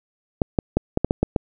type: clicks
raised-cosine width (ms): 2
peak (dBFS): -4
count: 8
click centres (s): 0.418 / 0.588 / 0.77 / 0.974 / 1.046 / 1.109 / 1.23 / 1.362
effects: none